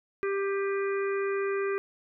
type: harmonic tone with a mistuned harmonic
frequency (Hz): 394.7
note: G4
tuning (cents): +12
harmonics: 1 / 3 / 4 / 5 / 6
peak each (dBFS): -27 / -37 / -39 / -41 / -43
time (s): 0.23-1.78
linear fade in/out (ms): 0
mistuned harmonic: 6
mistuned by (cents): +41
effects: none